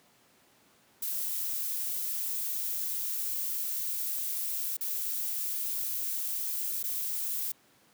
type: noise with dropouts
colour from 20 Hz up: violet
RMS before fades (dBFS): -33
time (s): 1.02-7.52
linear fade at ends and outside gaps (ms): 5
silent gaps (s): 4.769-4.808 / 6.829-6.838
effects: pink hiss -63 dBFS RMS until 7.93 s + high-pass 150 Hz 12 dB/octave

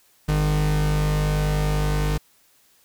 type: tone pair together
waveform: 45% pulse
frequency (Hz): 50.56 / 151.5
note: G#1 / D#3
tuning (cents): -46 / -46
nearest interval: octave + perfect fifth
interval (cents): 1900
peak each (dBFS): -22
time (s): 0.28-2.18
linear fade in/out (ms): 10
effects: white hiss -59 dBFS RMS until 2.84 s

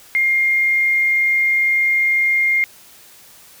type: tone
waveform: sine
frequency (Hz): 2121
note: C7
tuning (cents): +23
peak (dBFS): -13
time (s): 0.15-2.64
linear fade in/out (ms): 0
effects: white hiss -45 dBFS RMS until 3.6 s

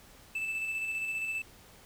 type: tone with tremolo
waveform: triangle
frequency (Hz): 2637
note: E7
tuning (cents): 0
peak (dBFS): -29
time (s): 0.35-1.42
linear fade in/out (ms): 5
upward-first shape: square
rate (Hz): 15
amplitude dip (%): 30
effects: pink hiss -56 dBFS RMS until 1.85 s

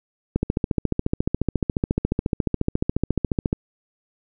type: click train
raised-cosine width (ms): 3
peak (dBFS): -7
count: 46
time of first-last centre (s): 0.36-3.529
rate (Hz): 14.2
effects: none

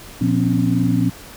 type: tone cluster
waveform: sine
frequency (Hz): 119.3 / 176.8 / 254.3 / 277.5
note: A#2 / F3 / C4 / C#4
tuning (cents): +41 / +22 / -49 / +2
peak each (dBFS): -20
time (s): 0.21-1.1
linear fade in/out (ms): 5
effects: pink hiss -39 dBFS RMS until 1.36 s

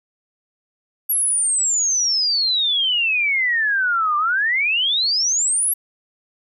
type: exponential two-way sweep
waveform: sine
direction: down then up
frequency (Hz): 11590 to 1174.7 to 11590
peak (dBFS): -16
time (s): 1.09-5.74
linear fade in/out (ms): 10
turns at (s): 4.17
effects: none

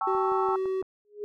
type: chord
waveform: sine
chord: A dominant seventh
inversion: third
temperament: equal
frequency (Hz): 784 / 880 / 1108.7 / 1318.5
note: G5 / A5 / C#6 / E6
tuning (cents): 0 / 0 / 0 / 0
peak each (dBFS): -31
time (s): 0.01-0.56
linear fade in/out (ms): 2
type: tone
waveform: triangle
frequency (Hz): 378.8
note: F#4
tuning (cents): +41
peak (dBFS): -24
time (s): 0.07-0.82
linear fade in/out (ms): 5
type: click train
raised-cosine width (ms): 1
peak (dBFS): -29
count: 5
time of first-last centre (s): 0.15-0.826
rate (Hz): 5.92
type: tone with exponential growth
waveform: sine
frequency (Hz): 415.3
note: G#4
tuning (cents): 0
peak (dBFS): -28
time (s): 1.05-1.24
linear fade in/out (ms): 0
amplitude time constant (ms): 40
effects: none

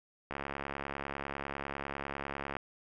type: click train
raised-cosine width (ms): 0.5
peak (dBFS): -22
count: 159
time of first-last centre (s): 0.31-2.567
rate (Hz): 70
effects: none

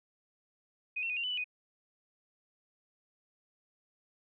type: tone with pitch steps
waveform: sine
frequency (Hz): 2499 / 2710 / 2483 / 2769 / 2993 / 2966 / 2489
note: D#7 / E7 / D#7 / F7 / F#7 / F#7 / D#7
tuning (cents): +7 / +47 / -4 / -15 / +19 / +4 / 0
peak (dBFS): -32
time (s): 0.96-1.443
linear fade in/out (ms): 10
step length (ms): 69
effects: none

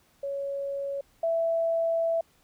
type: tone pair in turn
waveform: sine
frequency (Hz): 557 / 662.4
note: C#5 / E5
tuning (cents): +8 / +8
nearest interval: minor third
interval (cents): 300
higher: second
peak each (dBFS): -29 / -23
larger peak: second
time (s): 0.23-1.01 / 1.23-2.21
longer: second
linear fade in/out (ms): 5
effects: pink hiss -64 dBFS RMS until 2.43 s

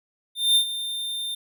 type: tone with ADSR envelope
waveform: square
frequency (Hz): 3610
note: A7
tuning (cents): +44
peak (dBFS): -15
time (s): 0.35-1.35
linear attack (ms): 210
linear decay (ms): 86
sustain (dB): -13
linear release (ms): 8
effects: none

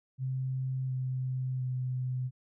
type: tone with pitch steps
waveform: sine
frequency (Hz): 130.81 / 129.16 / 127.53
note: C3 / C3 / C3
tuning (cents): 0 / -22 / -44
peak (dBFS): -30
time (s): 0.18-2.31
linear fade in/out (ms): 50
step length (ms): 710
effects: none

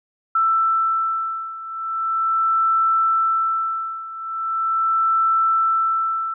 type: beating tone pair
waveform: sine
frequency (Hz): 1329 / 1329.4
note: E6 / E6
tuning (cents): +14 / +14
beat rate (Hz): 0.4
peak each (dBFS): -19 / -22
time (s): 0.35-6.34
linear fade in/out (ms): 5
effects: none

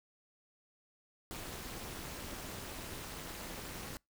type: noise with amplitude modulation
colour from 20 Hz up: pink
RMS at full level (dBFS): -41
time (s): 1.31-3.97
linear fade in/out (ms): 0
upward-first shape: sine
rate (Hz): 298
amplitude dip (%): 85
effects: noise-tail reverb RT60 0.2 s tail -26 dB re dry

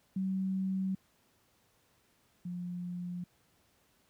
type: tone pair in turn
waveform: sine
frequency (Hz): 190 / 177.14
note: F#3 / F3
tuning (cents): +46 / +25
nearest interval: minor second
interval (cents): 121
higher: first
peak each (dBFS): -30 / -36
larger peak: first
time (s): 0.16-0.95 / 2.45-3.24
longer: neither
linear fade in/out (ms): 5
effects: pink hiss -70 dBFS RMS until 4.09 s + high-pass 60 Hz 12 dB/octave

